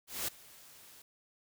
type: noise with ADSR envelope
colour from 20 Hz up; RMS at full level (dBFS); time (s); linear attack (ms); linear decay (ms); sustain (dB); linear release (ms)
white; -34; 0.07-1.02; 210; 7; -22; 4
effects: none